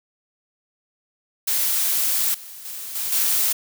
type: noise with level steps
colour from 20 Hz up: blue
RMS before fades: -21 / -39 / -33 / -26 / -20 dBFS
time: 1.47-3.53 s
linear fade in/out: 10 ms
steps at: 2.34 / 2.65 / 2.95 / 3.12 s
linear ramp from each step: 5 ms
effects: none